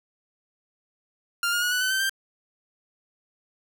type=tone with pitch steps; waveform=sawtooth; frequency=1396.9 / 1425.4 / 1454.5 / 1484.2 / 1514.6 / 1545.5 / 1577.1 Hz; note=F6 / F6 / F#6 / F#6 / F#6 / G6 / G6; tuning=0 / +35 / -30 / +5 / +40 / -25 / +10 cents; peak=-19 dBFS; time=1.43-2.095 s; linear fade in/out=2 ms; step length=95 ms; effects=none

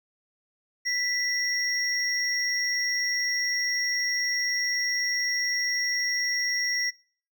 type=tone pair together; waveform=triangle; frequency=1975.5 / 5588 Hz; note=B6 / F8; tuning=0 / 0 cents; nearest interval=octave + tritone; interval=1800 cents; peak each=-26 dBFS; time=0.85-6.91 s; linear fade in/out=20 ms; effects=noise-tail reverb RT60 0.5 s tail -25 dB re dry

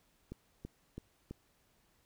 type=click train; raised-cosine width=3 ms; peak=-30 dBFS; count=4; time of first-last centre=0.32-1.31 s; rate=3.03 Hz; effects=pink hiss -72 dBFS RMS until 2.05 s

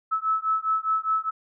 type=beating tone pair; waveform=sine; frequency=1300 / 1304.9 Hz; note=E6 / E6; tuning=-24 / -18 cents; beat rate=4.9 Hz; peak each=-25 dBFS; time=0.11-1.31 s; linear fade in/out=20 ms; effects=none

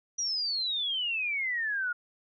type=exponential sweep; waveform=sine; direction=down; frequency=5860 to 1411 Hz; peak=-28 dBFS; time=0.18-1.93 s; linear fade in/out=10 ms; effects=none

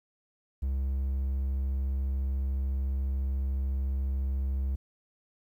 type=tone; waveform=triangle; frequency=67 Hz; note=C2; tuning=42 cents sharp; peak=-25 dBFS; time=0.62-4.76 s; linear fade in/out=10 ms; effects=11-bit

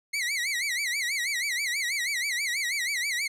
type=tone with vibrato; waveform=sawtooth; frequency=2093 Hz; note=C7; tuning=in tune; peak=-23 dBFS; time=0.13-3.28 s; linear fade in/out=10 ms; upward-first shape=sine; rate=6.2 Hz; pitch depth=180 cents each way; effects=low-pass 11000 Hz 12 dB/octave

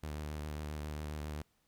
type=tone with vibrato; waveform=sawtooth; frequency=75.4 Hz; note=D2; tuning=46 cents sharp; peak=-35 dBFS; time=0.03-1.42 s; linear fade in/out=5 ms; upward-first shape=sine; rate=7.4 Hz; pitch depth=31 cents each way; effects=pink hiss -75 dBFS RMS until 1.67 s

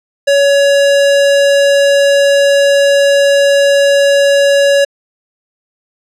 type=tone; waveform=square; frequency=562 Hz; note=C#5; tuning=24 cents sharp; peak=-7 dBFS; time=0.27-4.85 s; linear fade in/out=10 ms; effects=low-pass 8000 Hz 12 dB/octave

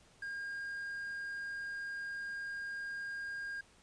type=tone with quantisation; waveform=triangle; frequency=1615 Hz; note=G#6; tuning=49 cents flat; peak=-37 dBFS; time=0.22-3.61 s; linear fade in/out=5 ms; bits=11; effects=pink hiss -64 dBFS RMS until 3.82 s + resampled to 22050 Hz

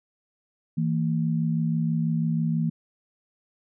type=tone pair together; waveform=sine; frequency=161.94 / 228.1 Hz; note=E3 / A#3; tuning=-30 / -37 cents; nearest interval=tritone; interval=593 cents; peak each=-23 / -27 dBFS; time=0.77-2.7 s; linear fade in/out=10 ms; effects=none

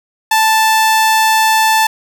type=tone; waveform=sawtooth; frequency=880 Hz; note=A5; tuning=in tune; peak=-5 dBFS; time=0.31-1.87 s; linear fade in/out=5 ms; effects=none

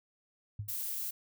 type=tone with exponential decay; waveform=sine; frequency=103.83 Hz; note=G#2; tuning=in tune; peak=-32 dBFS; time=0.59-0.77 s; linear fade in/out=5 ms; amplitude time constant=37 ms
type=noise; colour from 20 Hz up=violet; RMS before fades=-37 dBFS; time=0.68-1.11 s; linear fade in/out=10 ms
effects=none

